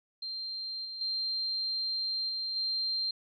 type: tone with level steps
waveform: sine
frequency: 4166 Hz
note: C8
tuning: 8 cents flat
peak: -35 / -38 / -30 / -32 / -29 dBFS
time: 0.22-3.11 s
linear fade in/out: 5 ms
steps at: 0.85 / 1.01 / 2.29 / 2.56 s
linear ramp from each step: 2 ms
effects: none